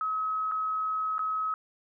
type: tone with dropouts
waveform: sine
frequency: 1279 Hz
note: D#6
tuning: 47 cents sharp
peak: -27 dBFS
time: 0.01-1.54 s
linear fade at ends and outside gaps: 1 ms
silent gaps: 0.514-0.519 / 1.182-1.192 s
effects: none